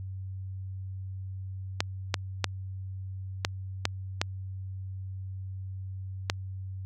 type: clicks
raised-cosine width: 0.2 ms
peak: -7 dBFS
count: 7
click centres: 1.805 / 2.142 / 2.443 / 3.449 / 3.854 / 4.215 / 6.299 s
effects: added 95 Hz sine -35 dBFS peak until 6.85 s